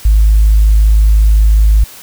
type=tone; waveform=sine; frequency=52.8 Hz; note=G#1; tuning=29 cents sharp; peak=-3 dBFS; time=0.05-1.84 s; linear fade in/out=5 ms; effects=tanh soft clip ceiling 0 dBFS + white hiss -34 dBFS RMS until 2.02 s